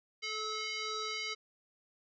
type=tone with frequency modulation; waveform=sine; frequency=1300 Hz; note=E6; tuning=24 cents flat; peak=-35 dBFS; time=0.22-1.35 s; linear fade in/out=20 ms; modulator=866 Hz; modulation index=4.7; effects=none